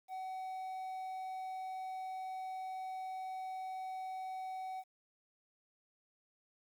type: tone with quantisation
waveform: triangle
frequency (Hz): 753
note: F#5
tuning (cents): +30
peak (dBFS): -38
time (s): 0.08-4.84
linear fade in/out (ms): 50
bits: 11
effects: none